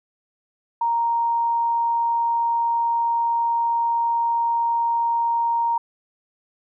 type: tone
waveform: sine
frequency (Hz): 932.3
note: A#5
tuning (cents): 0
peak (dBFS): -18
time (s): 0.81-5.78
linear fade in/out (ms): 5
effects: none